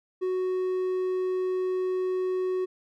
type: tone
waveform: triangle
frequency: 370 Hz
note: F#4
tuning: in tune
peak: -23 dBFS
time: 0.21-2.66 s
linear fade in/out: 20 ms
effects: none